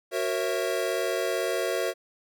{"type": "chord", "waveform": "square", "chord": "F# dominant seventh", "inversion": "none", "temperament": "equal with one note detuned", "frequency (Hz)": [370, 466.2, 544.2, 659.3], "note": ["F#4", "A#4", "C#5", "E5"], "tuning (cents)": [0, 0, -32, 0], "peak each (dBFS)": -32, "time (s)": [0.11, 1.94], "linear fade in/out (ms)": 50, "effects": []}